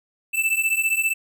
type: beating tone pair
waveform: square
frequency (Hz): 2640 / 2655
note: E7 / E7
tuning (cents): +2 / +12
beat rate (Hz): 15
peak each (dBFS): -23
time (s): 0.33-1.14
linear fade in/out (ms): 20
effects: none